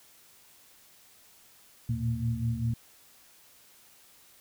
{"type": "tone cluster", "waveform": "sine", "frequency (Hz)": [79, 114.4, 119.5, 228.4], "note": ["D#2", "A#2", "A#2", "A#3"], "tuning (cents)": [27, -32, 43, -35], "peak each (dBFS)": [-39, -32, -30, -35], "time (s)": [1.89, 2.74], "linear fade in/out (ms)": 5, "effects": ["white hiss -58 dBFS RMS until 4.4 s"]}